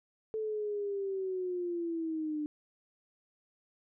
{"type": "linear sweep", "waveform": "sine", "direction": "down", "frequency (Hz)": [440, 296.8], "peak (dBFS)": -32, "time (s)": [0.34, 2.46], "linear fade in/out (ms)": 0, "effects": []}